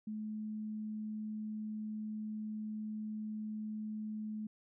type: tone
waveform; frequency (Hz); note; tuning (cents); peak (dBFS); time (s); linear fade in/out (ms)
sine; 214.7; A3; -42; -38; 0.07-4.47; 5
effects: none